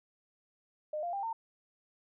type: tone with pitch steps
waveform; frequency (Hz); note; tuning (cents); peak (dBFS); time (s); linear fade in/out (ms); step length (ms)
sine; 609 / 695.5 / 794.4 / 907.2; D#5 / F5 / G5 / A#5; -37 / -7 / +23 / -47; -33; 0.93-1.33; 5; 100
effects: none

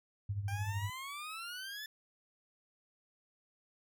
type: tone with tremolo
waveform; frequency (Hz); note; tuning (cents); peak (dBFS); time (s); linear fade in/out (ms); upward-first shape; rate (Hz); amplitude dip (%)
sine; 100.7; G2; +47; -31; 0.29-0.9; 5; triangle; 13; 75
type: exponential sweep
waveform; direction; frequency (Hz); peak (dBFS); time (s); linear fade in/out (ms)
20% pulse; up; 784 to 1760; -37; 0.48-1.86; 2
effects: none

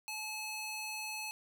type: tone with high-pass filter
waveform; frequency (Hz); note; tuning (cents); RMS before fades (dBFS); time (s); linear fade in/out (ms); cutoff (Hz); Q
square; 860; A5; -40; -41; 0.08-1.31; 0; 1900; 0.93
effects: none

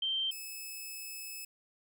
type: tone pair in turn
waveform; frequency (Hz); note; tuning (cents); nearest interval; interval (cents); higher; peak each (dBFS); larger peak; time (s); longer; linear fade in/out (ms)
sine / 5% pulse; 3136 / 2596; G7 / E7; 0 / -27; minor third; 327; first; -30 / -32; first; 0.02-0.31 / 0.31-1.45; second; 5
effects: none

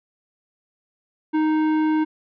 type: tone with tanh clipping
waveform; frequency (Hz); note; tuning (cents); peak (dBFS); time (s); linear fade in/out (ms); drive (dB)
triangle; 310.9; D#4; -1; -19; 1.33-2.05; 20; 17
effects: none

